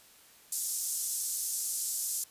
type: band-pass noise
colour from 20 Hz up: pink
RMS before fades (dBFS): -34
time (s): 0.52-2.24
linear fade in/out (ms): 5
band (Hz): 6500 to 13000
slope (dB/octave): 24
effects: white hiss -58 dBFS RMS until 2.3 s + resampled to 32000 Hz